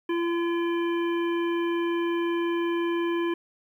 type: harmonic tone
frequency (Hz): 340.7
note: F4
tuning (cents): -43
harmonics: 1 / 3 / 5 / 7 / 9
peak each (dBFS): -24 / -34 / -38 / -41 / -43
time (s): 0.09-3.34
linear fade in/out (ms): 5
effects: 10-bit